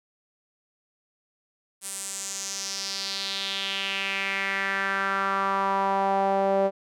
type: tone with band-pass filter sweep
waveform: sawtooth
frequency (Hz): 195.3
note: G3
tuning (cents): -6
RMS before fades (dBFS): -27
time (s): 1.81-6.71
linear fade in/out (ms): 50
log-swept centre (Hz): 9300 to 580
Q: 3.4
effects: none